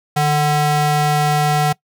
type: ring-modulated tone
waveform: square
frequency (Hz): 297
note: D4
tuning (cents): +20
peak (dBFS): -11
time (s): 0.16-1.73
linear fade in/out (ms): 10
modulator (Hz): 448
effects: noise-tail reverb RT60 0.1 s tail -22 dB re dry